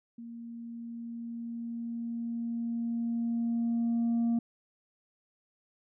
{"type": "tone with level ramp", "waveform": "sine", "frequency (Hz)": 233.1, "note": "A#3", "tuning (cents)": 0, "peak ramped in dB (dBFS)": [-41, -22], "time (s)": [0.18, 4.39], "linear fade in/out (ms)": 5, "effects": ["tanh soft clip ceiling -24 dBFS"]}